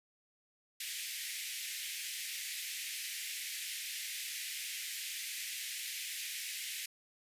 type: high-pass noise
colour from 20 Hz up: pink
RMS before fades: -41 dBFS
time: 0.8-6.86 s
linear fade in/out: 5 ms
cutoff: 1900 Hz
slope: 48 dB/octave
effects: resampled to 32000 Hz